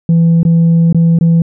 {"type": "tone with dropouts", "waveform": "sine", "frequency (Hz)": 166.6, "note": "E3", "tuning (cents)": 19, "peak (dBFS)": -3, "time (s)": [0.09, 1.42], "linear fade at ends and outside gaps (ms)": 2, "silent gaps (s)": [[0.431, 0.451], [0.927, 0.946], [1.188, 1.21]], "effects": ["tanh soft clip ceiling -4 dBFS"]}